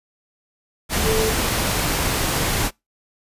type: tone in noise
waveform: sine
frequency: 440 Hz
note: A4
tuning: in tune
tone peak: -19 dBFS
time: 1.03-1.33 s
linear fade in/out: 50 ms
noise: pink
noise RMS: -21 dBFS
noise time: 0.89-2.71 s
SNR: -1 dB
effects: noise-tail reverb RT60 0.2 s tail -25 dB re dry + resampled to 32000 Hz